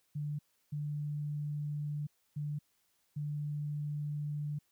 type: tone bursts at uneven times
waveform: sine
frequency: 147.7 Hz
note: D3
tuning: 10 cents sharp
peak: -34 dBFS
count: 4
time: 0.15-0.39 / 0.72-2.07 / 2.36-2.59 / 3.16-4.59 s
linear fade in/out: 10 ms
effects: white hiss -75 dBFS RMS until 4.71 s